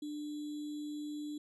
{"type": "tone with sample-and-hold", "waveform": "sine", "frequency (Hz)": 297.5, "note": "D4", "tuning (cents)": 22, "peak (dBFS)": -38, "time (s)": [0.02, 1.38], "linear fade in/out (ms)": 5, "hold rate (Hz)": 3675, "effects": ["resampled to 24000 Hz"]}